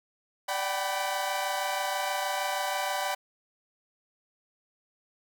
sawtooth chord, G major seventh, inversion second, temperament equal with one note detuned, 587.3 / 757.7 / 784 / 987.8 Hz, D5 / F#5 / G5 / B5, 0 / +41 / 0 / 0 cents, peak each -31 / -29 / -32 / -30 dBFS, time 0.48-3.15 s, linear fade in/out 10 ms, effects none

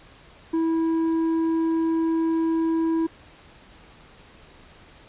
sine tone with tanh clipping, 326.3 Hz, E4, 18 cents flat, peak -21 dBFS, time 0.53-3.07 s, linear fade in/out 10 ms, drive 6 dB, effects pink hiss -50 dBFS RMS until 5.08 s + resampled to 8000 Hz

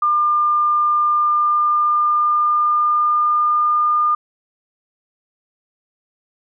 sine tone with pitch glide, 1200 to 1210.4 Hz, D6 to D#6, +37 to -48 cents, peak -13 dBFS, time 0.02-4.15 s, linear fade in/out 5 ms, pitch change +15 cents, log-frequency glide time 1.14-3.99 s, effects none

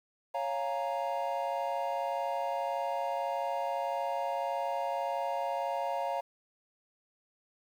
triangle chord, Bb minor seventh, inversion first, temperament equal, 554.4 / 698.5 / 830.6 / 932.3 Hz, Db5 / F5 / Ab5 / Bb5, 0 / 0 / 0 / 0 cents, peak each -34 / -33 / -38 / -34 dBFS, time 0.34-6.21 s, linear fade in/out 10 ms, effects 10-bit

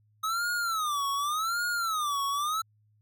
square tone with vibrato, 1263 Hz, D#6, 26 cents sharp, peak -28 dBFS, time 0.23-2.62 s, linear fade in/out 10 ms, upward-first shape sine, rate 0.87 Hz, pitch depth 220 cents each way, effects added 106 Hz sine -63 dBFS peak until 3.01 s

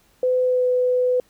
sine tone with pitch glide, 506 to 500.5 Hz, B4 to B4, +42 to +23 cents, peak -16 dBFS, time 0.23-1.2 s, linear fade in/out 2 ms, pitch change -19 cents, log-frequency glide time 0.43-0.66 s, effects pink hiss -59 dBFS RMS until 1.29 s

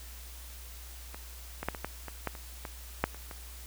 clicks, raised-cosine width 0.5 ms, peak -26 / -20 / -14 / -23 / -18 / -24 / -16 / -29 / -23 / -10 / -30 / -27 dBFS, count 12, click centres 1.145 / 1.63 / 1.686 / 1.748 / 1.846 / 2.083 / 2.273 / 2.352 / 2.652 / 3.04 / 3.146 / 3.312 s, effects added 60 Hz sine -45 dBFS peak until 3.66 s + white hiss -50 dBFS RMS until 3.66 s

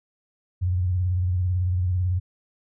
sine tone with vibrato, 90.5 Hz, F#2, 38 cents flat, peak -20 dBFS, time 0.61-2.2 s, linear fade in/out 20 ms, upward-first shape triangle, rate 18 Hz, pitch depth 90 cents each way, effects none

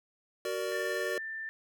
square chord, Gb augmented, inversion none, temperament equal with one note detuned, 374.1 / 466.2 / 587.3 Hz, Gb4 / Bb4 / D5, +19 / 0 / 0 cents, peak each -37 dBFS, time 0.45-1.18 s, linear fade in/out 2 ms
sine tone, 1781 Hz, A6, 21 cents sharp, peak -36 dBFS, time 0.72-1.49 s, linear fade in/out 0 ms
effects none

